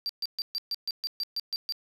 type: tone bursts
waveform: triangle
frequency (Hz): 4699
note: D8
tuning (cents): 0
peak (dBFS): -27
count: 11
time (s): 0.06-1.723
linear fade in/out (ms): 0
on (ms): 33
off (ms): 130
effects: 11-bit